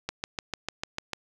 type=click train; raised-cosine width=0.2 ms; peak=-13 dBFS; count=8; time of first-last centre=0.09-1.133 s; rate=6.71 Hz; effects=none